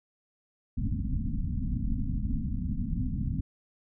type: low-pass noise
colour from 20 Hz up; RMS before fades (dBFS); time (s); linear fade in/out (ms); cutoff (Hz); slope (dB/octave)
pink; -30; 0.77-3.41; 5; 270; 96
effects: none